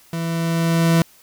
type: tone with level ramp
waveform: 40% pulse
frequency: 166 Hz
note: E3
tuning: 12 cents sharp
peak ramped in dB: -22 to -11 dBFS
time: 0.13-1.02 s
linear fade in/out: 2 ms
effects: white hiss -51 dBFS RMS until 1.22 s